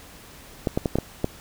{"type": "clicks", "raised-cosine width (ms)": 2, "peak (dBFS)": -8, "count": 6, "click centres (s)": [0.672, 0.775, 0.858, 0.956, 0.986, 1.244], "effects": ["pink hiss -46 dBFS RMS until 1.4 s"]}